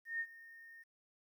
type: tone with ADSR envelope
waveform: sine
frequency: 1835 Hz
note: A#6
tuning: 28 cents flat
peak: -34 dBFS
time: 0.05-0.84 s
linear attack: 150 ms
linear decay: 59 ms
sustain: -19 dB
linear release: 22 ms
effects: 12-bit